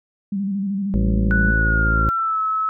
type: tone with vibrato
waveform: sine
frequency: 197.3 Hz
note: G3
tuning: 11 cents sharp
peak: -20 dBFS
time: 0.32-1.51 s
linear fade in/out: 5 ms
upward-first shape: square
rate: 13 Hz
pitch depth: 48 cents each way
type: harmonic tone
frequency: 55 Hz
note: A1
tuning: in tune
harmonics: 1 / 2 / 3 / 4 / 5 / 6 / 7 / 9 / 10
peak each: -18 / -24 / -28 / -30 / -32 / -34 / -35 / -37 / -38 dBFS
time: 0.94-2.09 s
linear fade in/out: 0 ms
type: tone with pitch glide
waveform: sine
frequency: 1480 to 1295.9 Hz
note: F#6 to E6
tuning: 0 to -30 cents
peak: -18 dBFS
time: 1.31-2.69 s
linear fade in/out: 0 ms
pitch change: -230 cents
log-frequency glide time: 1.55-2.4 s
effects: none